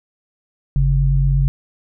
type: tone pair together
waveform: sine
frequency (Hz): 48.76 / 137.9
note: G1 / C#3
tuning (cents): -8 / -9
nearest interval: octave + tritone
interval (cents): 1799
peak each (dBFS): -15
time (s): 0.76-1.48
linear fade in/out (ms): 0
effects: none